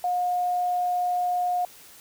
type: tone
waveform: sine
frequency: 717 Hz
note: F5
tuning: 45 cents sharp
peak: -22 dBFS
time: 0.04-1.65 s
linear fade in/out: 2 ms
effects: white hiss -49 dBFS RMS until 2 s